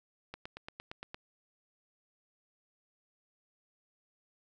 click train, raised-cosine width 0.3 ms, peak -26 dBFS, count 8, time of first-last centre 0.34-1.145 s, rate 8.7 Hz, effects none

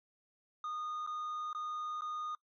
triangle tone with dropouts, 1229 Hz, D#6, 22 cents flat, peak -35 dBFS, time 0.64-2.35 s, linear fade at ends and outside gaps 2 ms, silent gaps 1.065-1.073 / 1.53-1.548 / 2.009-2.019 s, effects noise-tail reverb RT60 0.1 s tail -22 dB re dry + MP3 32 kbps

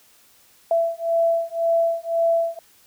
sine beating tone pair, 667 / 668.9 Hz, E5 / E5, +20 / +25 cents, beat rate 1.9 Hz, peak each -21 dBFS, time 0.71-2.59 s, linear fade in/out 2 ms, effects white hiss -55 dBFS RMS until 2.86 s

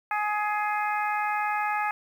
harmonic tone, 419.4 Hz, G#4, 17 cents sharp, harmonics 2 / 3 / 4 / 5 / 6, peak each -27 / -31 / -33 / -35 / -37 dBFS, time 0.11-1.91 s, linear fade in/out 2 ms, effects 9-bit

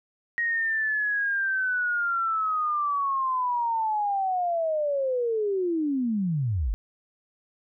sine linear sweep, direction down, 1886 to 41.88 Hz, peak -23 dBFS, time 0.38-6.74 s, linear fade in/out 0 ms, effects none

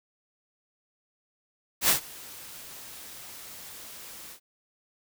white noise with ADSR envelope, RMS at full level -20 dBFS, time 1.81-4.4 s, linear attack 79 ms, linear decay 110 ms, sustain -24 dB, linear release 85 ms, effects none

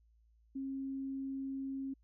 sine tone, 270 Hz, C#4, 45 cents flat, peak -37 dBFS, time 0.55-1.94 s, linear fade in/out 10 ms, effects added 56 Hz sine -65 dBFS peak until 2.03 s

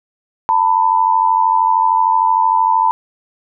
sine tone pair together, 896.9 / 990 Hz, A5 / B5, +33 / +4 cents, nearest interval major second, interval 171 cents, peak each -13 dBFS, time 0.49-2.91 s, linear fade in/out 0 ms, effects none

